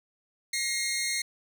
15% pulse tone pair together, 1900 / 2133 Hz, A#6 / C7, +33 / +33 cents, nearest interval major second, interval 200 cents, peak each -30 / -22 dBFS, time 0.53-1.22 s, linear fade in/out 5 ms, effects none

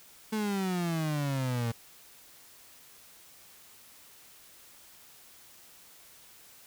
35% pulse exponential sweep, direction down, 220 to 114 Hz, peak -27 dBFS, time 0.32-1.72 s, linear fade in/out 10 ms, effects white hiss -55 dBFS RMS until 6.66 s

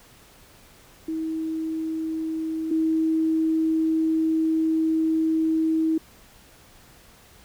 sine tone pair in turn, 320 / 320 Hz, D#4 / D#4, +49 / +49 cents, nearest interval unison, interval 0 cents, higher neither, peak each -25 / -19 dBFS, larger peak second, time 1.08-2.71 / 2.71-5.98 s, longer second, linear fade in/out 5 ms, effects pink hiss -52 dBFS RMS until 7.44 s

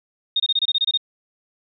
sine tone bursts, 3697 Hz, A#7, 15 cents flat, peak -16 dBFS, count 10, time 0.36-0.975 s, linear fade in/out 5 ms, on 39 ms, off 25 ms, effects none

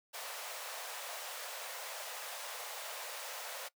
pink high-pass noise, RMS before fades -44 dBFS, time 0.13-3.69 s, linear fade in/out 20 ms, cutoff 510 Hz, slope 48 dB/octave, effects noise-tail reverb RT60 0.1 s tail -21 dB re dry

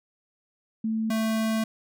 sine / square tone pair in turn, 221.3 / 221.3 Hz, A3 / A3, +10 / +10 cents, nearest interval unison, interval 0 cents, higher neither, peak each -24 dBFS, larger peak neither, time 0.84-1.1 / 1.1-1.64 s, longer second, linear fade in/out 5 ms, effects none

